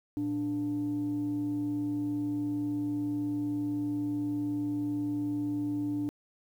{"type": "tone pair together", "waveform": "sine", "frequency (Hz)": [116.55, 293.7], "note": ["A#2", "D4"], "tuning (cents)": [0, 0], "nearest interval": "octave + major third", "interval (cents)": 1600, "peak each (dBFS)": [-37, -28], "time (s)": [0.17, 6.09], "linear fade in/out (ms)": 0, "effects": ["tanh soft clip ceiling -25 dBFS", "10-bit"]}